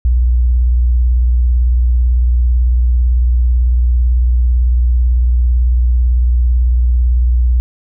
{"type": "tone with vibrato", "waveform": "sine", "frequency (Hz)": 60.6, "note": "B1", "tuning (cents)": -32, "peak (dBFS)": -8, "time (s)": [0.05, 7.6], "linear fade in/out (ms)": 0, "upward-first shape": "sine", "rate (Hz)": 18, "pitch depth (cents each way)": 78, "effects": []}